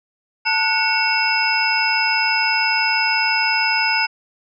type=tone cluster; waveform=sine; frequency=886 / 1466 / 2216 / 2703 / 5060 Hz; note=A5 / F#6 / C#7 / E7 / D#8; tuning=+12 / -16 / -1 / +43 / +28 cents; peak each=-22 dBFS; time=0.45-4.07 s; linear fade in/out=20 ms; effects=none